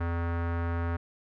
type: tone with low-pass filter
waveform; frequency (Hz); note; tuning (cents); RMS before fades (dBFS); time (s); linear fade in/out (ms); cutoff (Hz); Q
square; 84.9; F2; -48; -30; 0-0.97; 10; 1500; 2.1
effects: none

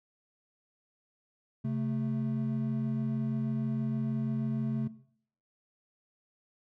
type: tone pair together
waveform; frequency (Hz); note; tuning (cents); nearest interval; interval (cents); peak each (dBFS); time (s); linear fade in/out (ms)
triangle; 133.68 / 220; C3 / A3; +38 / 0; major sixth; 862; -30 / -31; 1.64-4.88; 10
effects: noise-tail reverb RT60 0.6 s tail -17 dB re dry

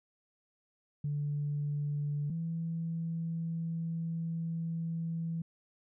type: tone pair in turn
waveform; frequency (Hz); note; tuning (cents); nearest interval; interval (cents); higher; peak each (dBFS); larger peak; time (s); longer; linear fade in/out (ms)
sine; 146.2 / 165.13; D3 / E3; -7 / +3; major second; 210; second; -30 / -32; first; 1.04-2.3 / 2.3-5.42; second; 5
effects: tanh soft clip ceiling -26 dBFS

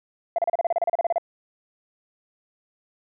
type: tone bursts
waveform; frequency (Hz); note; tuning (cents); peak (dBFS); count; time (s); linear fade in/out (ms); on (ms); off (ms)
sine; 681; F5; -44; -17; 15; 0.36-1.182; 2; 24; 33
effects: tanh soft clip ceiling -15 dBFS

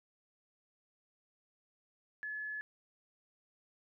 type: tone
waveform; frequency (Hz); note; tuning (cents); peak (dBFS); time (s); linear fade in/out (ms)
sine; 1712; A6; -48; -38; 2.23-2.61; 0
effects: none

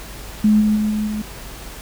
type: tone with level steps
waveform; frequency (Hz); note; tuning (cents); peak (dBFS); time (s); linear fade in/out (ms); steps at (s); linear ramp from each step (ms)
sine; 212.8; G#3; +42; -10 / -13 / -16 / -18 / -21; 0.44-1.22; 5; 0.6 / 0.75 / 0.9 / 1.06; 20
effects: added 50 Hz sine -36 dBFS peak until 1.81 s + pink hiss -36 dBFS RMS until 1.81 s

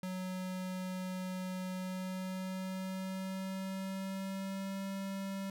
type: tone with pitch glide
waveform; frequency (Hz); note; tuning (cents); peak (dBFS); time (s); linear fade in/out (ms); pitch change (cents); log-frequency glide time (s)
square; 185 to 194.65; F#3 to G3; 0 to -12; -38; 0.03-5.5; 2; +88; 1.75-4.84
effects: none

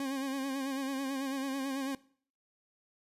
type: tone with vibrato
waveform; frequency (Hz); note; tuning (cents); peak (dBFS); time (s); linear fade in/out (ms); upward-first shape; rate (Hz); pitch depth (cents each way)
40% pulse; 270.5; C#4; -42; -32; 0-1.95; 2; sine; 9.1; 51
effects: noise-tail reverb RT60 0.5 s tail -20 dB re dry + resampled to 32000 Hz

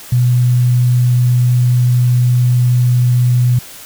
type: tone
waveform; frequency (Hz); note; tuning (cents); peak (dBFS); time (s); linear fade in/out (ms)
sine; 123.47; B2; 0; -8; 0.12-3.59; 5
effects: white hiss -34 dBFS RMS until 3.85 s

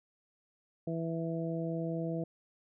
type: harmonic tone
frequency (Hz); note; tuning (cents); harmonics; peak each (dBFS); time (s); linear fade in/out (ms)
164.81; E3; 0; 1 / 2 / 3 / 4; -35 / -38 / -40 / -41; 0.87-2.24; 5
effects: none

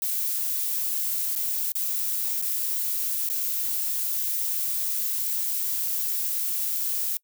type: noise with dropouts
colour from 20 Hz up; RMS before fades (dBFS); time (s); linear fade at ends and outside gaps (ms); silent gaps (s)
violet; -27; 0.02-7.17; 1; 1.353-1.36 / 1.719-1.753 / 2.416-2.423 / 3.289-3.299
effects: noise-tail reverb RT60 0.1 s tail -24 dB re dry

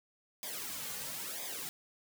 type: noise with flanger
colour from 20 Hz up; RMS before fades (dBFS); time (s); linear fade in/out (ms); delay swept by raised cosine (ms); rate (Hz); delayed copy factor
white; -41; 0.43-1.69; 0; 0.7 to 3.1; 1; -0.8
effects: none

